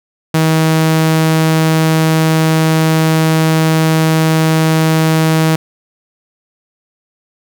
sawtooth tone, 159.5 Hz, D#3, 43 cents sharp, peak -5 dBFS, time 0.34-5.56 s, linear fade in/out 5 ms, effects none

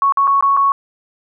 sine tone with dropouts, 1108.7 Hz, C#6, in tune, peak -10 dBFS, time 0.02-0.72 s, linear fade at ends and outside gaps 1 ms, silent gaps 0.123-0.172 / 0.272-0.276 / 0.409-0.425 / 0.567-0.572 s, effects none

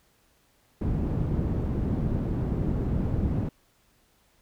white low-pass noise, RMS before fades -27 dBFS, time 0.81-3.49 s, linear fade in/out 5 ms, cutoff 180 Hz, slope 12 dB/octave, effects pink hiss -65 dBFS RMS until 4.41 s

